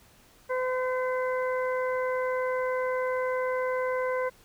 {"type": "harmonic tone", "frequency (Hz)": 510, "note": "C5", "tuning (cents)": -44, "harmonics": [1, 2, 3, 4], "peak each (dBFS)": [-27, -33, -37, -39], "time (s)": [0.49, 4.3], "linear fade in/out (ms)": 20, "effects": ["pink hiss -58 dBFS RMS until 4.44 s"]}